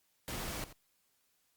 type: noise with echo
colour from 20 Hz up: pink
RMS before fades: -40 dBFS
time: 0.28-0.64 s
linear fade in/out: 0 ms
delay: 87 ms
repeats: 1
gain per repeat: -14 dB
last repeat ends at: 0.727 s
effects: white hiss -75 dBFS RMS until 1.56 s + Opus 48 kbps